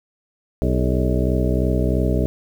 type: harmonic tone with a mistuned harmonic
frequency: 63 Hz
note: B1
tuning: 35 cents sharp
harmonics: 1 / 2 / 3 / 4 / 5 / 6 / 7 / 9 / 10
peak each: -20 / -23 / -25 / -26 / -27 / -28 / -28 / -30 / -30 dBFS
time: 0.62-2.26 s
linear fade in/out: 0 ms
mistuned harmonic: 6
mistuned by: +77 cents
effects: 8-bit